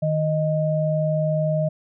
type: tone pair together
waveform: sine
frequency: 155.57 / 622.3 Hz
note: D#3 / D#5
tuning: 0 / 0 cents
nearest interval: 2 octaves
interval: 2400 cents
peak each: -21 / -22 dBFS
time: 0.02-1.69 s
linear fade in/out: 10 ms
effects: none